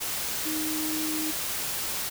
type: tone in noise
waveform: sine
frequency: 311.1 Hz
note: D#4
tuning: in tune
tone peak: -30 dBFS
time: 0.45-1.32 s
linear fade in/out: 20 ms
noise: white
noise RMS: -31 dBFS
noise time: 0-2.1 s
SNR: -2 dB
effects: none